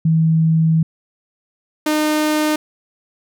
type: tone pair in turn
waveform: sine / sawtooth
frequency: 161.2 / 305.3 Hz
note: E3 / D#4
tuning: -38 / -33 cents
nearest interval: major seventh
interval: 1105 cents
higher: second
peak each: -11 dBFS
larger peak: neither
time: 0.05-0.83 / 1.86-2.56 s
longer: first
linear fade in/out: 5 ms
effects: none